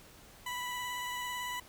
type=tone with vibrato; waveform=20% pulse; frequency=987.8 Hz; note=B5; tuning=in tune; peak=-31 dBFS; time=0.46-1.6 s; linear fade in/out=5 ms; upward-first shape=sine; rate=18 Hz; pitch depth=16 cents each way; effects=pink hiss -56 dBFS RMS until 1.68 s